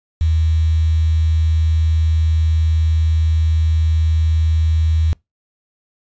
sine tone with quantisation, 79.8 Hz, D#2, 44 cents sharp, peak -12 dBFS, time 0.21-5.13 s, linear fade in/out 0 ms, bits 6, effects noise-tail reverb RT60 0.2 s tail -26 dB re dry + resampled to 16000 Hz

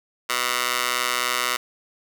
15% pulse tone with high-pass filter, 123.6 Hz, B2, 2 cents sharp, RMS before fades -24 dBFS, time 0.29-1.57 s, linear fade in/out 10 ms, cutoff 1300 Hz, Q 0.88, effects none

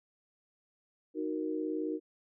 sine chord, D# minor, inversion none, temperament equal, 311.1 / 370 / 466.2 Hz, D#4 / F#4 / A#4, 0 / 0 / 0 cents, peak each -34 / -38 / -38 dBFS, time 1.14-2 s, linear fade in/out 50 ms, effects none

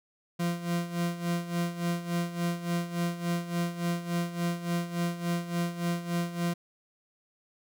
40% pulse tone with tremolo, 172.3 Hz, F3, 23 cents flat, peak -25 dBFS, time 0.39-6.54 s, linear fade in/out 10 ms, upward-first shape sine, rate 3.5 Hz, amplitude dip 75%, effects none

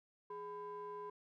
triangle ring-modulated tone, 293.4 Hz, D4, 2 cents flat, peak -39 dBFS, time 0.3-1.1 s, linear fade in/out 5 ms, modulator 709 Hz, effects none

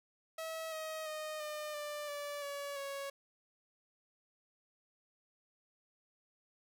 sawtooth tone with pitch steps, 645 / 631.4 / 618 / 604.9 / 592.2 / 579.6 / 567.4 / 555.4 Hz, E5 / D#5 / D#5 / D#5 / D5 / D5 / C#5 / C#5, -38 / +25 / -12 / -49 / +14 / -23 / +40 / +3 cents, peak -36 dBFS, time 0.38-3.1 s, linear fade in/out 5 ms, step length 340 ms, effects none

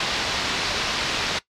white low-pass noise, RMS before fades -25 dBFS, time 0-1.39 s, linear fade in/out 5 ms, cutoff 4800 Hz, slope 24 dB/octave, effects noise-tail reverb RT60 0.1 s tail -18 dB re dry + MP3 96 kbps

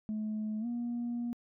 sine tone with pitch glide, 215 to 238.6 Hz, A3 to A#3, -40 to +41 cents, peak -31 dBFS, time 0.09-1.33 s, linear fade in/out 0 ms, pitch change +181 cents, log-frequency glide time 0.6-0.66 s, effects tanh soft clip ceiling -30 dBFS

